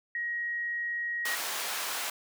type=tone; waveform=sine; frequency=1892 Hz; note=A#6; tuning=25 cents sharp; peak=-30 dBFS; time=0.15-1.35 s; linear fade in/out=2 ms
type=high-pass noise; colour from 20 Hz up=pink; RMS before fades=-34 dBFS; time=1.25-2.1 s; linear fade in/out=5 ms; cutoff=870 Hz; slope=12 dB/octave
effects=none